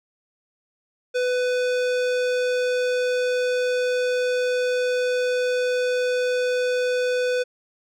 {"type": "tone with hard clipping", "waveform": "sine", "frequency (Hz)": 498.7, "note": "B4", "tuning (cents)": 17, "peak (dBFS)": -22, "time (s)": [1.14, 7.44], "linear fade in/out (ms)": 20, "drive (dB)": 18, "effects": []}